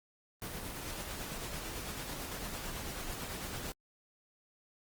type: noise with tremolo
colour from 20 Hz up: pink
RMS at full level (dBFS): -40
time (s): 0.42-3.72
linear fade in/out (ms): 0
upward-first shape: sine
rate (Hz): 9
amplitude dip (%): 30
effects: Opus 24 kbps